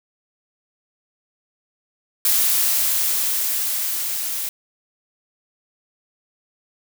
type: noise with level ramp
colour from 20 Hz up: blue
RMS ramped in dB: -17 to -26 dBFS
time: 2.25-4.49 s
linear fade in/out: 2 ms
effects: none